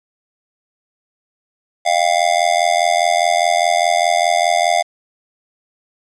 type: tone with amplitude modulation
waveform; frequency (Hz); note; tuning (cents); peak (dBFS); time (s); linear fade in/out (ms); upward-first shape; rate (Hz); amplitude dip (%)
square; 700; F5; +4; -9; 1.85-4.83; 20; sine; 84.9; 100
effects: resampled to 22050 Hz + 8-bit